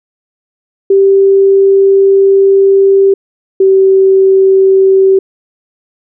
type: tone pair in turn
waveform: sine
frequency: 391.1 / 384.4 Hz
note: G4 / G4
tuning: -4 / -34 cents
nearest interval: unison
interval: 30 cents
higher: first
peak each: -3 dBFS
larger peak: neither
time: 0.9-3.14 / 3.6-5.19 s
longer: first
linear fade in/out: 5 ms
effects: none